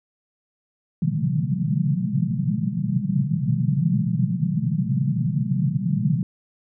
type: band-pass noise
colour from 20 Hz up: pink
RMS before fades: -22 dBFS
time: 1.02-6.23 s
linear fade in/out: 2 ms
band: 120 to 210 Hz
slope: 96 dB/octave
effects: none